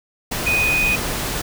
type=tone in noise; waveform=sine; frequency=2489 Hz; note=D#7; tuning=in tune; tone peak=-16 dBFS; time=0.46-0.96 s; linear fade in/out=10 ms; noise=pink; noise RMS=-24 dBFS; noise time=0.31-1.42 s; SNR=+5 dB; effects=none